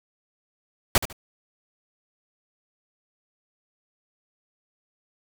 pink noise with echo, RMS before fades -17 dBFS, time 0.95-0.98 s, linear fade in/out 2 ms, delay 74 ms, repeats 2, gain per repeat -12 dB, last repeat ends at 1.128 s, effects none

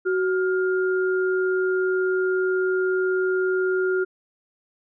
sine tone pair together, 372.8 / 1410.9 Hz, F#4 / F6, +13 / +17 cents, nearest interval octave + major seventh, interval 2304 cents, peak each -20 / -27 dBFS, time 0.05-4.05 s, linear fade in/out 20 ms, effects none

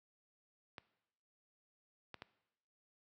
clicks, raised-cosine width 0.3 ms, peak -30 dBFS, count 3, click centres 0.782 / 2.143 / 2.221 s, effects noise-tail reverb RT60 0.9 s tail -19 dB re dry + high-pass 80 Hz 12 dB/octave

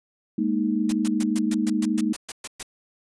sine chord, Ab suspended second, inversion none, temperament equal, 207.7 / 233.1 / 311.1 Hz, Ab3 / Bb3 / Eb4, 0 / 0 / 0 cents, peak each -25 dBFS, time 0.38-2.13 s, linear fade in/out 5 ms
white noise bursts, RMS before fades -32 dBFS, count 12, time 0.89-2.63 s, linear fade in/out 5 ms, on 35 ms, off 120 ms
effects resampled to 22050 Hz

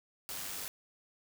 white noise with amplitude modulation, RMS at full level -39 dBFS, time 0.29-0.68 s, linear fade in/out 0 ms, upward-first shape sine, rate 98.9 Hz, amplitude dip 40%, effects none

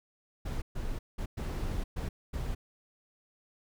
brown noise bursts at uneven times, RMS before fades -34 dBFS, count 6, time 0.45-0.62 / 0.75-0.99 / 1.18-1.26 / 1.37-1.84 / 1.96-2.09 / 2.33-2.55 s, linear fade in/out 10 ms, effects none

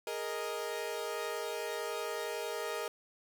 sawtooth chord, Ab suspended second, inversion none, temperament equal, 415.3 / 466.2 / 622.3 Hz, Ab4 / Bb4 / Eb5, 0 / 0 / 0 cents, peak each -37 / -35 / -37 dBFS, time 0.07-2.88 s, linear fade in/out 2 ms, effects none

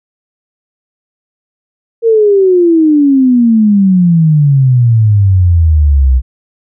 sine exponential sweep, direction down, 466.2 to 61.74 Hz, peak -4 dBFS, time 2.02-6.22 s, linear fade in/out 50 ms, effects none

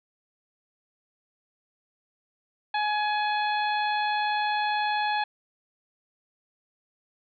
harmonic tone with a mistuned harmonic, 841 Hz, G#5, 22 cents sharp, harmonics 1 / 2 / 3 / 4 / 5, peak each -25 / -31 / -35 / -37 / -39 dBFS, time 2.74-5.24 s, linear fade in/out 5 ms, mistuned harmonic 4, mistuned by +19 cents, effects none

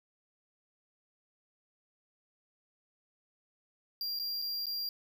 square tone with dropouts, 4763 Hz, D8, 24 cents sharp, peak -34 dBFS, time 4.01-4.89 s, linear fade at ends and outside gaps 1 ms, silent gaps 4.19-4.197 / 4.418-4.422 / 4.658-4.667 s, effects none

